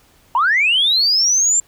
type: linear sweep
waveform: sine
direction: up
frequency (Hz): 898 to 7400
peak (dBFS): -11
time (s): 0.35-1.6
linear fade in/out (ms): 2
effects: tanh soft clip ceiling -7 dBFS + pink hiss -53 dBFS RMS until 1.67 s